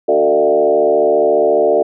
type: tone with frequency modulation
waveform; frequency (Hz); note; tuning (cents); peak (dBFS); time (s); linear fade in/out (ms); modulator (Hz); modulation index
sine; 522; C5; -4; -9; 0.08-1.83; 10; 74.5; 2.2
effects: none